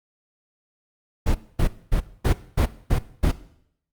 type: noise bursts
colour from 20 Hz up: brown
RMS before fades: -18 dBFS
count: 7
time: 1.26-3.316 s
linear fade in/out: 10 ms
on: 88 ms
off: 240 ms
effects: noise-tail reverb RT60 0.7 s tail -17 dB re dry + Opus 48 kbps